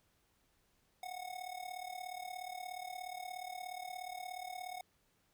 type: tone with amplitude modulation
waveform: square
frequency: 733 Hz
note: F#5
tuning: 16 cents flat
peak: -40 dBFS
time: 1.03-4.81 s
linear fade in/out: 2 ms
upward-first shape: sine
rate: 36.9 Hz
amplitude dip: 80%
effects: pink hiss -75 dBFS RMS until 5.33 s